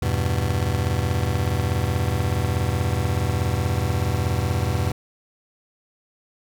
40% pulse chord, E minor, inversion none, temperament just, 82.41 / 98.89 / 123.61 Hz, E2 / G2 / B2, 0 / +16 / +2 cents, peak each -24 dBFS, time 0.02-4.92 s, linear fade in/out 5 ms, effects none

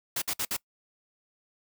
white noise bursts, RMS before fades -30 dBFS, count 4, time 0.16-0.567 s, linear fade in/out 5 ms, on 59 ms, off 57 ms, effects noise-tail reverb RT60 0.1 s tail -23 dB re dry

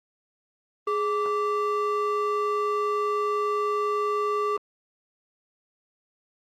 triangle ring-modulated tone, 791 Hz, G5, 15 cents sharp, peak -18 dBFS, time 0.87-4.57 s, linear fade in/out 5 ms, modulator 374 Hz, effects Opus 32 kbps

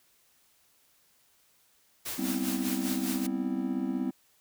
white noise with tremolo, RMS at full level -35 dBFS, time 2.05-3.27 s, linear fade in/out 10 ms, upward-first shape sine, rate 5 Hz, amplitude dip 60%
triangle chord, C major seventh, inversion second, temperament just, 196.22 / 245.3 / 261.6 / 327 Hz, G3 / B3 / C4 / E4, +2 / -12 / 0 / -14 cents, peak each -33 / -33 / -30 / -34 dBFS, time 2.18-4.11 s, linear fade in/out 10 ms
effects white hiss -66 dBFS RMS until 4.4 s

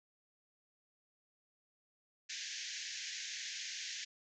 white band-pass noise, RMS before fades -44 dBFS, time 2.29-4.05 s, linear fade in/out 10 ms, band 1600 to 6900 Hz, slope 96 dB/octave, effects none

